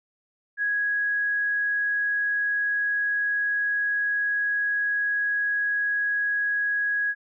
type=tone; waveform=sine; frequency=1661.2 Hz; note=G#6; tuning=in tune; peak=-22 dBFS; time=0.57-7.15 s; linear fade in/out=50 ms; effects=none